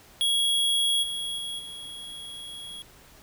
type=tone with level steps; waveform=square; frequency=3322 Hz; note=G#7; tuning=in tune; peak=-22 / -30 / -32 / -38 dBFS; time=0.21-2.82 s; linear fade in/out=0 ms; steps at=1.02 / 1.37 / 1.58 s; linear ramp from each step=20 ms; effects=pink hiss -53 dBFS RMS until 3.22 s